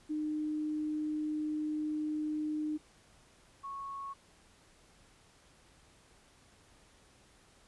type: tone pair in turn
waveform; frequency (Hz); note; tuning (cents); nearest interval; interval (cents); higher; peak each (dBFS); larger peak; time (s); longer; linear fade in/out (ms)
sine; 305 / 1103; D#4 / C#6; -34 / -9; octave + minor seventh; 2225; second; -32 / -39; first; 0.09-2.78 / 3.63-4.14; first; 20
effects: pink hiss -63 dBFS RMS until 7.67 s + resampled to 24000 Hz